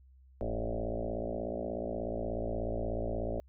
sine tone with frequency modulation, 311.1 Hz, D#4, in tune, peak -32 dBFS, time 0.41-3.4 s, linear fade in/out 0 ms, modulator 56.6 Hz, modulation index 6.1, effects added 65 Hz sine -56 dBFS peak until 3.48 s

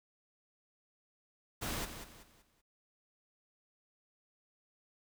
pink noise with echo, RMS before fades -38 dBFS, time 1.61-1.86 s, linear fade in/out 20 ms, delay 190 ms, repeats 4, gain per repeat -9 dB, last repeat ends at 2.62 s, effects none

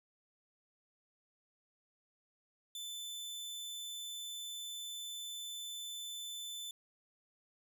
sawtooth tone, 3520 Hz, A7, in tune, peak -39 dBFS, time 2.75-6.71 s, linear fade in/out 2 ms, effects none

